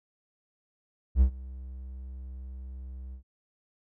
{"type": "tone with ADSR envelope", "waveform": "triangle", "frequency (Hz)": 64.4, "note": "C2", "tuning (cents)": -27, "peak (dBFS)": -13, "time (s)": [1.15, 3.23], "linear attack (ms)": 63, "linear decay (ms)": 88, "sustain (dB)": -23, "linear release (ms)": 95, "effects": []}